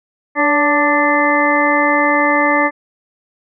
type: harmonic tone with a mistuned harmonic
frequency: 293.7 Hz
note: D4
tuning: in tune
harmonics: 1 / 2 / 3 / 4 / 6 / 7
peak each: -18 / -18 / -18 / -18 / -18 / -18 dBFS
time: 0.35-2.71 s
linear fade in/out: 50 ms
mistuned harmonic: 2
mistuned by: -40 cents
effects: none